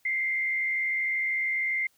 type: tone with frequency modulation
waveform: sine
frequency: 2093 Hz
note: C7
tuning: in tune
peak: -25 dBFS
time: 0.05-1.87 s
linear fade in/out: 5 ms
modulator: 72.7 Hz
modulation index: 0.72
effects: white hiss -67 dBFS RMS until 1.97 s